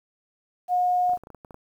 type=tone; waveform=sine; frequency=721 Hz; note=F#5; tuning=45 cents flat; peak=-19 dBFS; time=0.68-1.18 s; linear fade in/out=50 ms
type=clicks; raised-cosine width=1 ms; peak=-29 dBFS; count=10; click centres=1.095 / 1.135 / 1.173 / 1.236 / 1.271 / 1.303 / 1.347 / 1.448 / 1.508 / 1.544 s
effects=9-bit